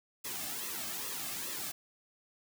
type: noise with flanger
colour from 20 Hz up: white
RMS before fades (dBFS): -39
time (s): 0.24-1.72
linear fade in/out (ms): 10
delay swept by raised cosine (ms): 1.3 to 2.12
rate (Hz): 2.4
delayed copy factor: -0.7
effects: none